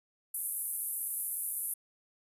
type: band-pass noise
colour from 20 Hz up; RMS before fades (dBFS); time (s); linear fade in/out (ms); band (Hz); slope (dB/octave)
pink; -36; 0.34-1.74; 5; 10000 to 13000; 48
effects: resampled to 32000 Hz